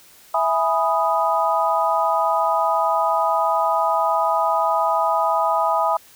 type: chord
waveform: sine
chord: E major seventh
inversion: none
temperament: equal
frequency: 659.3 / 830.6 / 987.8 / 1244.5 Hz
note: E5 / G#5 / B5 / D#6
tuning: 0 / 0 / 0 / 0 cents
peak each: -22 dBFS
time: 0.34-5.97 s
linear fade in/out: 5 ms
effects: white hiss -49 dBFS RMS until 6.15 s